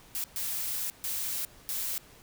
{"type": "noise bursts at uneven times", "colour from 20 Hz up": "blue", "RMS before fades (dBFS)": -33, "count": 4, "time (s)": [[0.15, 0.24], [0.36, 0.9], [1.04, 1.45], [1.69, 1.98]], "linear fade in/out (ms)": 0, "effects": ["pink hiss -55 dBFS RMS until 2.22 s"]}